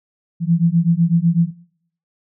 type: beating tone pair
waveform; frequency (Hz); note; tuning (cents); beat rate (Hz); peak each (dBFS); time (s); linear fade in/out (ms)
sine; 164.81 / 172.81; E3 / F3; 0 / -18; 8; -16; 0.4-1.51; 50
effects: noise-tail reverb RT60 0.6 s tail -18 dB re dry